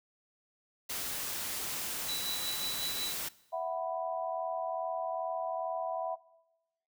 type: noise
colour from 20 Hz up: white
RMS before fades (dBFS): -37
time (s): 0.89-3.29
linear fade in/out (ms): 10
type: tone with tremolo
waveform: sine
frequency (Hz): 3951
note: B7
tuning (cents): 0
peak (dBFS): -33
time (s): 2.08-3.14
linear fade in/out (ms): 10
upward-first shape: triangle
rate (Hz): 5.5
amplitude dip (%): 60
type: chord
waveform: sine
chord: E suspended second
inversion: none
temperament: just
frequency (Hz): 659.3 / 741.7 / 988.9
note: E5 / F#5 / B5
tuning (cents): 0 / +4 / +2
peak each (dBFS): -34 / -37 / -40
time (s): 3.52-6.16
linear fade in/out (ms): 20
effects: noise-tail reverb RT60 1.0 s tail -21 dB re dry